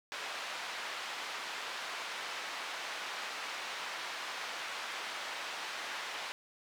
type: band-pass noise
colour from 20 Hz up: pink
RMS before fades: -41 dBFS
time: 0.12-6.32 s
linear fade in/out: 0 ms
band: 910 to 4200 Hz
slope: 12 dB/octave
effects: none